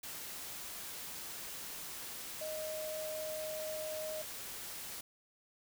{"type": "tone in noise", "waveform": "sine", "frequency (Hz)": 622.3, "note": "D#5", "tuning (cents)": 0, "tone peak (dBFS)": -39, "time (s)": [2.41, 4.22], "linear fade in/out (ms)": 5, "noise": "white", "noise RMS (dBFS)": -45, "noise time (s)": [0.03, 5.01], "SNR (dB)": 3, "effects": []}